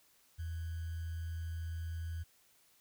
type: tone with sample-and-hold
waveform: sine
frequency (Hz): 82.6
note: E2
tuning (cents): +4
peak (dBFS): -37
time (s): 0.38-2.24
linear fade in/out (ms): 20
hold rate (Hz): 1575
effects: white hiss -68 dBFS RMS until 2.8 s